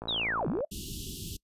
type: click train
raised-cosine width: 1 ms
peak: -24 dBFS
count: 34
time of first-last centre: 0.02-0.606 s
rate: 56.3 Hz
type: linear two-way sweep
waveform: sine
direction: down then up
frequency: 3951 to 125 to 634 Hz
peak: -28 dBFS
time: 0.08-0.65 s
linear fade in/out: 5 ms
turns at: 0.48 s
type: band-stop noise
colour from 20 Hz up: pink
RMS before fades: -39 dBFS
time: 0.71-1.37 s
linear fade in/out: 10 ms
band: 400 to 2800 Hz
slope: 96 dB/octave
effects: noise-tail reverb RT60 0.1 s tail -23 dB re dry + resampled to 32000 Hz